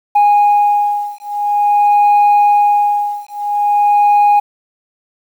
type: beating tone pair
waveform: sine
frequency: 824 / 824.48 Hz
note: G#5 / G#5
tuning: -14 / -13 cents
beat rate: 0.48 Hz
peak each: -10 dBFS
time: 0.15-4.4 s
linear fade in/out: 10 ms
effects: tanh soft clip ceiling -5 dBFS + 7-bit